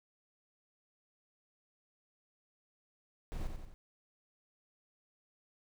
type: noise with echo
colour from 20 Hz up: brown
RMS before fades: -38 dBFS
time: 3.32-3.47 s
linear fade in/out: 0 ms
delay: 90 ms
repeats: 3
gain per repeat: -5 dB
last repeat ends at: 3.74 s
effects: none